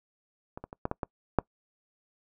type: clicks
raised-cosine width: 1 ms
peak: -25 / -25 / -27 / -15 / -16 / -17 / -7 dBFS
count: 7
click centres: 0.575 / 0.64 / 0.729 / 0.854 / 0.914 / 1.032 / 1.387 s
effects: noise-tail reverb RT60 0.1 s tail -25 dB re dry